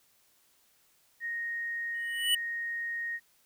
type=tone; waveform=sine; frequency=1864.7 Hz; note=A#6; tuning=in tune; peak=-32 dBFS; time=1.2-3.2 s; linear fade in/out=50 ms
type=tone with exponential growth; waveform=square; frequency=2960 Hz; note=F#7; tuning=in tune; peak=-22 dBFS; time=1.94-2.35 s; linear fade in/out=5 ms; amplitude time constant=88 ms
effects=white hiss -67 dBFS RMS until 3.45 s